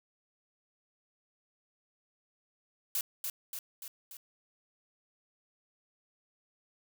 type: noise with echo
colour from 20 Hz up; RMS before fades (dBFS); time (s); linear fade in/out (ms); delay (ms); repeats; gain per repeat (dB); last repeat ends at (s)
blue; -32; 2.95-3.01; 2; 290; 4; -4; 4.17
effects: none